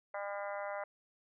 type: harmonic tone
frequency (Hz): 201.4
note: G3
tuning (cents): +47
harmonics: 3 / 4 / 5 / 6 / 7 / 8 / 9 / 10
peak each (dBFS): -40 / -44 / -47 / -49 / -48 / -53 / -55 / -50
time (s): 0.14-0.84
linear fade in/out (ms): 5
effects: none